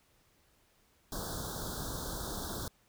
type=band-stop noise; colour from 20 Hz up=pink; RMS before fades=-39 dBFS; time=1.12-2.68 s; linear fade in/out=2 ms; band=1600 to 3400 Hz; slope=96 dB/octave; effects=pink hiss -69 dBFS RMS until 2.88 s